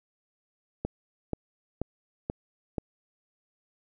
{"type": "click train", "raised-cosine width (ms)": 2, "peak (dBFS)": -16, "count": 5, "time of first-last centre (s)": [0.85, 2.782], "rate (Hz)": 2.07, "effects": []}